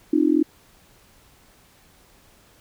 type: tone with amplitude modulation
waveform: sine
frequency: 306 Hz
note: D#4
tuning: 29 cents flat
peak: -11 dBFS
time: 0.13-0.43 s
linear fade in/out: 5 ms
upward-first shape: sine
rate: 42.4 Hz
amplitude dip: 100%
effects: pink hiss -55 dBFS RMS until 2.6 s